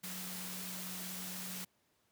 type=tone in noise; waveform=sine; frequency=183.4 Hz; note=F#3; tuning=15 cents flat; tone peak=-47 dBFS; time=0.03-1.65 s; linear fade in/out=10 ms; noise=white; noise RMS=-44 dBFS; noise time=0.03-1.65 s; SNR=-6 dB; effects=pink hiss -75 dBFS RMS until 2.11 s + high-pass 100 Hz 12 dB/octave